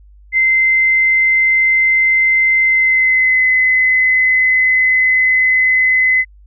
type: tone with pitch glide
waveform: sine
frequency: 2073 to 2032 Hz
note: C7 to B6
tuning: -17 to +49 cents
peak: -9 dBFS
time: 0.32-6.25 s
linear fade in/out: 50 ms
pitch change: -34 cents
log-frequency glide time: 2.63-3.46 s
effects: added 50 Hz sine -40 dBFS peak until 6.46 s